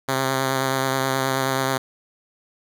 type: tone with vibrato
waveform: 5% pulse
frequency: 133.1 Hz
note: C3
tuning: 30 cents sharp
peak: -9 dBFS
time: 0.08-1.78 s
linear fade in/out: 10 ms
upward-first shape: triangle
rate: 9.4 Hz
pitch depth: 26 cents each way
effects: none